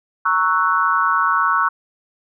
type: chord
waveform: sine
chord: F# dominant seventh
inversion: first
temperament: equal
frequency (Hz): 932.3 / 1108.7 / 1318.5 / 1480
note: A#5 / C#6 / E6 / F#6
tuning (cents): 0 / 0 / 0 / 0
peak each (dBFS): -24 / -18 / -19 / -20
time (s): 0.25-1.69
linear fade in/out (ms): 10
effects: none